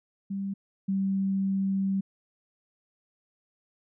sine tone pair in turn, 196.4 / 193.92 Hz, G3 / G3, +4 / -18 cents, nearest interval unison, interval 22 cents, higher first, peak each -29 / -24 dBFS, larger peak second, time 0.3-0.54 / 0.88-2.01 s, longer second, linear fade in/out 10 ms, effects none

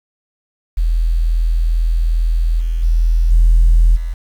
sine tone with level steps, 41.2 Hz, E1, in tune, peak -11 / -14 / -9 / -5 / -18 dBFS, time 0.77-4.14 s, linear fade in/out 10 ms, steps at 2.59 / 2.82 / 3.3 / 3.95 s, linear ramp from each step 20 ms, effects tanh soft clip ceiling -3 dBFS + 7-bit

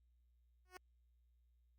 10% pulse tone with exponential growth, 366.4 Hz, F#4, 17 cents flat, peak -40 dBFS, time 0.65-0.77 s, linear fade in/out 2 ms, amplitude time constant 25 ms, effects added 60 Hz sine -70 dBFS peak until 1.78 s + Opus 48 kbps

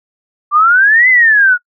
sine exponential two-way sweep, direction up then down, 1159 to 2066 to 1433 Hz, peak -5 dBFS, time 0.51-1.58 s, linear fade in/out 50 ms, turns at 1.09 s, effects noise-tail reverb RT60 0.1 s tail -26 dB re dry

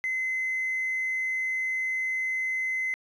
triangle tone, 2050 Hz, C7, 36 cents flat, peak -23 dBFS, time 0.04-2.94 s, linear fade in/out 0 ms, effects tanh soft clip ceiling -23 dBFS

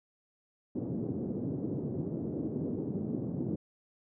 white band-pass noise, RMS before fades -35 dBFS, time 0.75-3.56 s, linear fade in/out 10 ms, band 110 to 360 Hz, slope 24 dB/octave, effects none

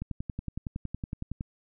click train, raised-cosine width 5 ms, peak -21 dBFS, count 16, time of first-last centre 0.02-1.409 s, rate 10.8 Hz, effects none

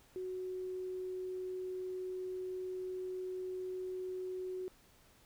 sine tone, 370 Hz, F#4, in tune, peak -38 dBFS, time 0.16-4.68 s, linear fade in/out 0 ms, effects pink hiss -65 dBFS RMS until 5.25 s

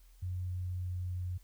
sine tone with pitch glide, 90.8 to 90.17 Hz, F#2 to F#2, -32 to -44 cents, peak -34 dBFS, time 0.22-1.38 s, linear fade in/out 10 ms, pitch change -12 cents, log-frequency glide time 0.33-1.16 s, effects added 42 Hz sine -56 dBFS peak until 1.43 s + white hiss -69 dBFS RMS until 1.43 s

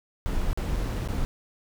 brown noise with dropouts, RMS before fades -27 dBFS, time 0.26-1.25 s, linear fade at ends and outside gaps 0 ms, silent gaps 0.531-0.575 / 0.759-0.763 / 0.928-0.932 / 1.076-1.086 s, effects none

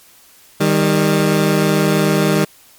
20% pulse tone pair together, 155.56 / 198.57 Hz, D#3 / G3, 0 / +23 cents, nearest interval major third, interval 423 cents, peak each -10 dBFS, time 0.6-2.45 s, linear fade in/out 10 ms, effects white hiss -47 dBFS RMS until 2.78 s + MP3 96 kbps

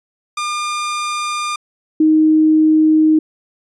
sawtooth / sine tone pair in turn, 1205 / 312.2 Hz, D6 / D#4, +44 / +6 cents, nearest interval octave + major seventh, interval 2338 cents, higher first, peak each -15 / -8 dBFS, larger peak second, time 0.37-1.56 / 2-3.19 s, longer neither, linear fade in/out 5 ms, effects resampled to 22050 Hz

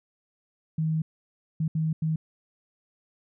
sine tone bursts at uneven times, 158.5 Hz, D#3, 32 cents sharp, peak -23 dBFS, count 4, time 0.78-1.02 / 1.6-1.68 / 1.75-1.93 / 2.02-2.16 s, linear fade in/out 5 ms, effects none

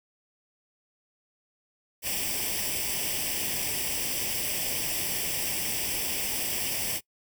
white noise with comb filter, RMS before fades -30 dBFS, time 2.02-7.01 s, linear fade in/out 50 ms, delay 0.37 ms, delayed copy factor +0.75, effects noise-tail reverb RT60 0.1 s tail -23 dB re dry

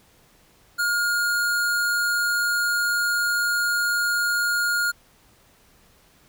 square tone, 1423 Hz, F6, 32 cents sharp, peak -21 dBFS, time 0.78-4.92 s, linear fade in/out 20 ms, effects pink hiss -57 dBFS RMS until 6.28 s

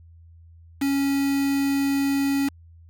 triangle tone with quantisation, 277.2 Hz, C#4, in tune, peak -18 dBFS, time 0.81-2.49 s, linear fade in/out 10 ms, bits 5, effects added 83 Hz sine -46 dBFS peak until 2.89 s

